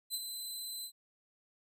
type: tone with ADSR envelope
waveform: 20% pulse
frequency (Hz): 4041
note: B7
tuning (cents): +39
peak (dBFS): -27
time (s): 0.1-0.92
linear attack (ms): 44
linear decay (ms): 42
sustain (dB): -7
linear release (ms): 78
effects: none